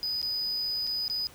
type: tone with dropouts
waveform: triangle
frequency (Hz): 4978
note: D#8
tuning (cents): 0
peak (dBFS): -27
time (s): 0.03-1.27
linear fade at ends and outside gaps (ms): 0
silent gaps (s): 0.216-0.228 / 0.868-0.873 / 1.08-1.099
effects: pink hiss -52 dBFS RMS until 1.34 s